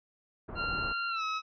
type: low-pass noise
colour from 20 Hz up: pink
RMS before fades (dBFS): -40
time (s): 0.48-0.93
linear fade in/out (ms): 10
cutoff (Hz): 1300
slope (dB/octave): 24
type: tone with pitch glide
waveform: sawtooth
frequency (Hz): 1384 to 1283.9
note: F6 to E6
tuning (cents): -16 to -46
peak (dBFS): -27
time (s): 0.55-1.42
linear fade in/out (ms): 50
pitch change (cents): -130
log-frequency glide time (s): 1.09-1.24
effects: resampled to 11025 Hz